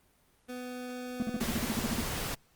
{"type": "tone", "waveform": "25% pulse", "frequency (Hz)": 249.4, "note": "B3", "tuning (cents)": 17, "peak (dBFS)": -34, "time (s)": [0.48, 1.41], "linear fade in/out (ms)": 20}
{"type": "tone bursts", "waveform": "triangle", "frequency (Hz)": 230, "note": "A#3", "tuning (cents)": -23, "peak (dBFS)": -26, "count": 12, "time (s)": [1.2, 2.005], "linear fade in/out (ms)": 0, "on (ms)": 24, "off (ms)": 47}
{"type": "noise", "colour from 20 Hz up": "pink", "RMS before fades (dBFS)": -35, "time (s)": [1.4, 2.35], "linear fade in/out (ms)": 10}
{"effects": ["pink hiss -67 dBFS RMS until 2.55 s", "Opus 32 kbps"]}